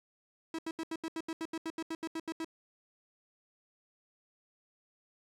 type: tone bursts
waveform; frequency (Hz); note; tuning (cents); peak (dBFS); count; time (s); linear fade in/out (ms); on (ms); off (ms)
45% pulse; 324.6; E4; -27; -35; 16; 0.54-2.446; 2; 46; 78
effects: low-pass 9000 Hz 12 dB/octave + 11-bit